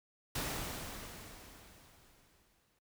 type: noise with exponential decay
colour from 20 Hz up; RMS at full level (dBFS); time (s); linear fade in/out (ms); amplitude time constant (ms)
pink; -36; 0.35-2.79; 5; 530
effects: noise-tail reverb RT60 0.1 s tail -22 dB re dry